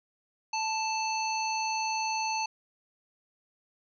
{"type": "harmonic tone", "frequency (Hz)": 880, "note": "A5", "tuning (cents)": 0, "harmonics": [1, 3, 5, 7], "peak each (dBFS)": [-30, -35, -37, -38], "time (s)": [0.53, 2.46], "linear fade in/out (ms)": 5, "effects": []}